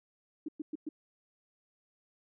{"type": "tone bursts", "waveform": "sine", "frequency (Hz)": 306.3, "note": "D#4", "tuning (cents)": -27, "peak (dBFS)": -34, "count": 4, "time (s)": [0.46, 0.89], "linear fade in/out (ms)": 5, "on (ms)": 25, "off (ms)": 110, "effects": []}